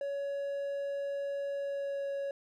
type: tone with pitch glide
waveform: triangle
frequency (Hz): 561 to 556.8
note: C#5 to C#5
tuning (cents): +21 to +8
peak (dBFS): -31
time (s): 0.01-2.31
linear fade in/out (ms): 2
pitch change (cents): -13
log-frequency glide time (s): 1.54-2.1
effects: none